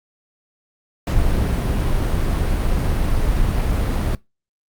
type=noise; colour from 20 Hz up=brown; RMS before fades=-18 dBFS; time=1.07-4.15 s; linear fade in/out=2 ms; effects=noise-tail reverb RT60 0.2 s tail -21 dB re dry + Opus 48 kbps